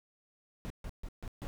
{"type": "noise bursts", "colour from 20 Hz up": "brown", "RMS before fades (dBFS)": -40, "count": 5, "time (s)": [0.65, 1.47], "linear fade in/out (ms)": 0, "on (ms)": 52, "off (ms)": 140, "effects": []}